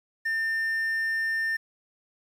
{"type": "tone", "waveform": "triangle", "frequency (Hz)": 1800, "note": "A6", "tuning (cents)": 39, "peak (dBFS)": -23, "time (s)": [0.25, 1.57], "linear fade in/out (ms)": 10, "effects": ["9-bit"]}